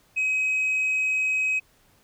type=tone; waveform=sine; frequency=2537 Hz; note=D#7; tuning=33 cents sharp; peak=-19 dBFS; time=0.16-1.6 s; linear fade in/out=20 ms; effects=tanh soft clip ceiling -20 dBFS + pink hiss -61 dBFS RMS until 2.03 s